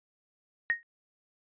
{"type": "tone with exponential decay", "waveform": "sine", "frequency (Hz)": 1864.7, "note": "A#6", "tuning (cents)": 0, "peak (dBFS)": -20, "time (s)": [0.7, 0.83], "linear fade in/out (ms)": 0, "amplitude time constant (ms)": 27, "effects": ["resampled to 8000 Hz"]}